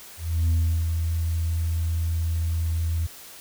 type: tone with ADSR envelope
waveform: sine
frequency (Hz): 82.41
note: E2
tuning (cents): 0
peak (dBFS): -15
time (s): 0.17-3.07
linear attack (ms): 330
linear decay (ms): 350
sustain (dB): -6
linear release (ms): 12
effects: tanh soft clip ceiling -17 dBFS + white hiss -44 dBFS RMS until 3.4 s